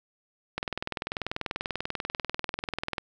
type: click train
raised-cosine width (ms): 0.3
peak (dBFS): -14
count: 50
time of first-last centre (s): 0.58-2.982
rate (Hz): 20.4
effects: none